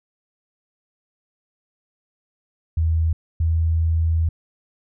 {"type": "tone pair in turn", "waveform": "sine", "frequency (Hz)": [81, 81.61], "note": ["E2", "E2"], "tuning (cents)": [-30, -17], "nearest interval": "unison", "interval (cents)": 13, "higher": "second", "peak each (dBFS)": -16, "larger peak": "neither", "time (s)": [[2.77, 3.13], [3.4, 4.29]], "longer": "second", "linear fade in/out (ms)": 5, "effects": []}